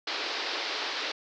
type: band-pass noise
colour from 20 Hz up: white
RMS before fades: -33 dBFS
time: 0.07-1.12 s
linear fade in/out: 5 ms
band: 290 to 5000 Hz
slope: 48 dB/octave
effects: none